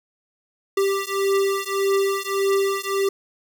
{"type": "beating tone pair", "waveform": "square", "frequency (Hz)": [392, 393.7], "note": ["G4", "G4"], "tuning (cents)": [0, 8], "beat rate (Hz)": 1.7, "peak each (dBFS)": -23, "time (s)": [0.77, 3.09], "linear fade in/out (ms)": 5, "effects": []}